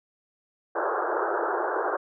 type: band-pass noise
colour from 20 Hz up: pink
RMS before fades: -27 dBFS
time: 0.75-1.97 s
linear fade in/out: 10 ms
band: 340 to 1600 Hz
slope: 96 dB/octave
effects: none